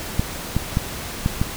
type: clicks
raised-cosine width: 5 ms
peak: -6 dBFS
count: 5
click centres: 0.195 / 0.566 / 0.771 / 1.261 / 1.415 s
effects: pink hiss -31 dBFS RMS until 1.56 s